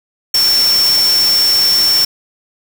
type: tone in noise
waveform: sine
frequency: 5430 Hz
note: F8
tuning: 50 cents flat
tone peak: -9 dBFS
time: 0.34-2.05 s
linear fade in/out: 5 ms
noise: white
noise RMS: -20 dBFS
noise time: 0.34-2.05 s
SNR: +8 dB
effects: none